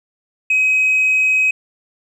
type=tone with tanh clipping; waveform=triangle; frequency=2534 Hz; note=D#7; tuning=31 cents sharp; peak=-12 dBFS; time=0.5-1.51 s; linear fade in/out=5 ms; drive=5 dB; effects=none